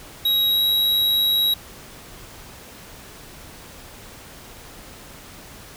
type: tone with pitch glide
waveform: square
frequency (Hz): 3825 to 3852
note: A#7 to B7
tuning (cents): +44 to -44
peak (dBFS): -17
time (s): 0.25-1.54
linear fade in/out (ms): 5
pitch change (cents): +12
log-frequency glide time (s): 0.49-0.6
effects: pink hiss -42 dBFS RMS until 5.76 s